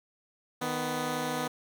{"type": "tone pair together", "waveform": "10% pulse", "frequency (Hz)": [155.56, 248.4], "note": ["D#3", "B3"], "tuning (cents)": [0, 10], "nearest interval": "minor sixth", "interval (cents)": 810, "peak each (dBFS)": [-27, -23], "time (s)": [0.61, 1.48], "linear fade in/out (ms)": 10, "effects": []}